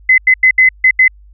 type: tone bursts at uneven times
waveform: sine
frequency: 2036 Hz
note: C7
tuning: 48 cents flat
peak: -4 dBFS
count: 6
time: 0.09-0.18 / 0.27-0.34 / 0.43-0.51 / 0.58-0.69 / 0.84-0.91 / 0.99-1.08 s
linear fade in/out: 5 ms
effects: added 50 Hz sine -38 dBFS peak until 1.33 s